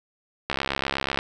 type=click train; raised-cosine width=0.3 ms; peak=-8 dBFS; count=48; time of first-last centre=0.5-1.189 s; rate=68.2 Hz; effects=none